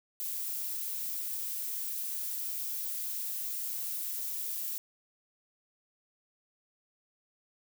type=noise; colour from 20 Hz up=violet; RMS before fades=-36 dBFS; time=0.2-4.78 s; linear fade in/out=0 ms; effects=none